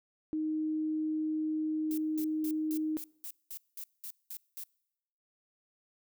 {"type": "tone", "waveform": "sine", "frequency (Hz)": 311.1, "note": "D#4", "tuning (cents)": 0, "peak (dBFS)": -30, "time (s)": [0.33, 2.97], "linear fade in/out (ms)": 0}
{"type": "noise bursts", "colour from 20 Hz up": "violet", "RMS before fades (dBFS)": -42, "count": 11, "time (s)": [1.91, 4.636], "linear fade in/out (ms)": 0, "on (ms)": 66, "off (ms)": 200}
{"effects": ["noise-tail reverb RT60 0.9 s tail -26 dB re dry"]}